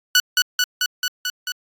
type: tone with echo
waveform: 15% pulse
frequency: 1480 Hz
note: F#6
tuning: in tune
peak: -5 dBFS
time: 0.15-0.2 s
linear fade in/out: 2 ms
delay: 220 ms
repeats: 6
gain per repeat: -2 dB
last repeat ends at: 1.52 s
effects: AAC 64 kbps